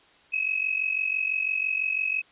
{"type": "tone pair together", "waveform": "sine", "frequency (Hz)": [2538, 2584], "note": ["D#7", "E7"], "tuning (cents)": [34, -35], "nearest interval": "unison", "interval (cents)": 31, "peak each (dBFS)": -27, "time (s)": [0.32, 2.22], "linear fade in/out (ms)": 20, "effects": ["white hiss -57 dBFS RMS until 2.31 s", "resampled to 8000 Hz"]}